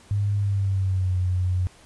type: tone with pitch glide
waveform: sine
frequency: 101.7 to 91.13 Hz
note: G#2 to F#2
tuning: -36 to -26 cents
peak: -20 dBFS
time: 0.11-1.67 s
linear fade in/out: 0 ms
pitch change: -190 cents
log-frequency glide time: 0.37-1.17 s
effects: pink hiss -52 dBFS RMS until 1.85 s + resampled to 24000 Hz